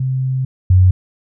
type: tone pair in turn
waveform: sine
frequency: 130.81 / 92.15 Hz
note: C3 / F#2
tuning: 0 / -7 cents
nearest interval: tritone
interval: 607 cents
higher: first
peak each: -15 / -6 dBFS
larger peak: second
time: 0-0.45 / 0.7-0.91 s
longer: first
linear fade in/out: 5 ms
effects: none